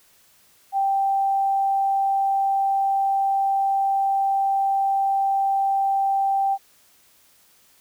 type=tone; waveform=sine; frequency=784 Hz; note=G5; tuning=in tune; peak=-18 dBFS; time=0.72-6.58 s; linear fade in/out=50 ms; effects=white hiss -57 dBFS RMS until 7.8 s